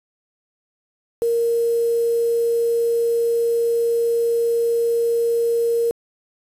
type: tone with quantisation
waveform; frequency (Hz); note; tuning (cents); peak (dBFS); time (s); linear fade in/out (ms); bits
sine; 466.2; A#4; 0; -16; 1.22-5.91; 0; 6
effects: resampled to 32000 Hz